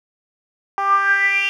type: tone with band-pass filter sweep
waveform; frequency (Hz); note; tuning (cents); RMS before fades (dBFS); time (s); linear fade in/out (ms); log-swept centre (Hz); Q
10% pulse; 395; G4; +13; -17; 0.78-1.49; 0; 930 to 2900; 9.2
effects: none